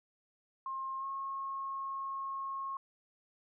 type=tone with pitch glide; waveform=sine; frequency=1066 to 1085.3 Hz; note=C6 to C#6; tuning=+32 to -37 cents; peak=-36 dBFS; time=0.66-2.77 s; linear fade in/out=2 ms; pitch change=+31 cents; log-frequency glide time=0.99-1.05 s; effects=none